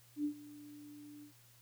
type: tone with ADSR envelope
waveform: sine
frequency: 294.7 Hz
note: D4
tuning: 6 cents sharp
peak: -31 dBFS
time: 0.16-1.33 s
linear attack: 85 ms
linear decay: 89 ms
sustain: -19 dB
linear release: 100 ms
effects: added 119 Hz sine -65 dBFS peak until 1.61 s + white hiss -65 dBFS RMS until 1.61 s